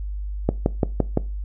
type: click train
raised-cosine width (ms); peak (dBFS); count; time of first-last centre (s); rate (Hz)
2; -4; 5; 0.49-1.174; 5.85
effects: noise-tail reverb RT60 0.3 s tail -20 dB re dry + added 50 Hz sine -26 dBFS peak until 1.44 s